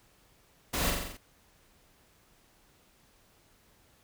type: noise with echo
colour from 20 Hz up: pink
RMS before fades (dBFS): -31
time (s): 0.73-0.91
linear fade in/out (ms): 10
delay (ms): 44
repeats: 6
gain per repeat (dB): -3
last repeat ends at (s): 1.174
effects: pink hiss -64 dBFS RMS until 4.03 s